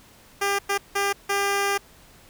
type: tone bursts at uneven times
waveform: 10% pulse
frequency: 400 Hz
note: G4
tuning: 35 cents sharp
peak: -13 dBFS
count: 4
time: 0.41-0.59 / 0.69-0.78 / 0.95-1.13 / 1.29-1.78 s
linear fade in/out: 10 ms
effects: pink hiss -52 dBFS RMS until 2.29 s